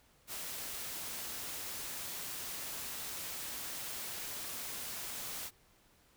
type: noise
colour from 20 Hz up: white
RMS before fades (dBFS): -42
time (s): 0.27-5.51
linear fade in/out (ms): 50
effects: pink hiss -67 dBFS RMS until 6.16 s